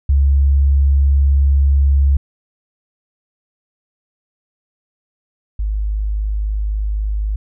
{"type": "tone pair in turn", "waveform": "sine", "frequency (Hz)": [69.3, 51.92], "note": ["C#2", "G#1"], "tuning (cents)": [0, 0], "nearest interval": "perfect fourth", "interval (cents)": 500, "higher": "first", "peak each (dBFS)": [-9, -16], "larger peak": "first", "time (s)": [[0.09, 2.17], [5.59, 7.36]], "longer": "first", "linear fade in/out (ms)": 5, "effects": []}